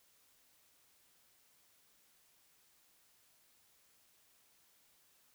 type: silence
effects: white hiss -70 dBFS RMS until 5.34 s